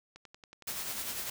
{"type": "click train", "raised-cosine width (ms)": 0.2, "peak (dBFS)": -33, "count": 7, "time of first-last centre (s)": [0.16, 0.716], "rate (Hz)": 10.8}
{"type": "noise with tremolo", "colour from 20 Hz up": "white", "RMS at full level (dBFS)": -36, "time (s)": [0.67, 1.3], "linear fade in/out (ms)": 5, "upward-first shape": "sine", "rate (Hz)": 10, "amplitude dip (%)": 40}
{"effects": []}